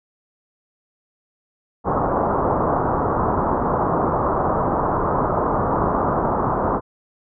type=low-pass noise; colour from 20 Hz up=white; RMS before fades=-20 dBFS; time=1.84-6.81 s; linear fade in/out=50 ms; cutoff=1200 Hz; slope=48 dB/octave; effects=none